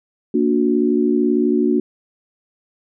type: chord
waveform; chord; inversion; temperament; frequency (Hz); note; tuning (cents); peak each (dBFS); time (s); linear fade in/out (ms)
sine; Bb augmented; none; just; 233.1 / 291.4 / 364.2; Bb3 / D4 / F#4; 0 / -13 / -27; -18; 0.34-1.8; 5
effects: none